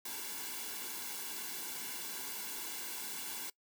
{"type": "noise with comb filter", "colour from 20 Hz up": "white", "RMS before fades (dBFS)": -42, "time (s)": [0.05, 3.5], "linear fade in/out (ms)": 5, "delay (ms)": 1.6, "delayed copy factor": -0.7, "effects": ["noise-tail reverb RT60 0.1 s tail -22 dB re dry", "high-pass 200 Hz 12 dB/octave"]}